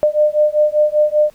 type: beating tone pair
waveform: sine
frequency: 600 / 605.1 Hz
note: D5 / D#5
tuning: +37 / -48 cents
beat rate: 5.1 Hz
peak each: -14 dBFS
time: 0.03-1.3 s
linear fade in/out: 0 ms
effects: pink hiss -52 dBFS RMS until 1.34 s